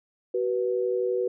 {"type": "tone pair together", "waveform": "sine", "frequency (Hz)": [377.3, 488.8], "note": ["F#4", "B4"], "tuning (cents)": [34, -18], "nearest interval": "major third", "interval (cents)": 448, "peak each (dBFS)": -26, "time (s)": [0.34, 1.28], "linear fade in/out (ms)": 5, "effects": []}